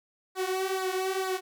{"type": "tone with flanger", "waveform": "sawtooth", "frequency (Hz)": 377.2, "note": "F#4", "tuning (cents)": 33, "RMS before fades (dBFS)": -30, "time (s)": [0.35, 1.41], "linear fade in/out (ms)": 50, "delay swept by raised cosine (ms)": [0.33, 4.73], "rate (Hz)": 2.2, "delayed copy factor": -0.75, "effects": []}